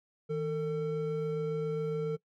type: tone pair together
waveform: triangle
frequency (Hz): 158.82 / 449.2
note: D#3 / A4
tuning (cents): +36 / +36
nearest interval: octave + tritone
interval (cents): 1800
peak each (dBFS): -33 / -29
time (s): 0.29-2.17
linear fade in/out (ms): 20
effects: noise-tail reverb RT60 0.1 s tail -21 dB re dry